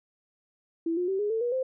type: tone with pitch steps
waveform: sine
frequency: 331.1 / 356.9 / 384.8 / 414.8 / 447.1 / 482 / 519.6 Hz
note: E4 / F4 / G4 / G#4 / A4 / B4 / C5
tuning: +8 / +38 / -32 / -2 / +28 / -42 / -12 cents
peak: -25 dBFS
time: 0.86-1.63 s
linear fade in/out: 5 ms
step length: 110 ms
effects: none